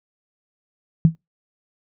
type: tone with exponential decay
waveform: sine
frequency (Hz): 162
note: E3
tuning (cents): -30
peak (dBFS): -5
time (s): 1.05-1.15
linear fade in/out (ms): 0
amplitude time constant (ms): 21
effects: noise-tail reverb RT60 0.2 s tail -23 dB re dry